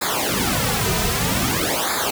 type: noise with flanger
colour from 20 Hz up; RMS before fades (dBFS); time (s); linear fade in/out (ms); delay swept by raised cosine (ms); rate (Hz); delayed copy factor
pink; -21; 0.01-2.11; 10; 0.34 to 3.64; 0.52; -1
effects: none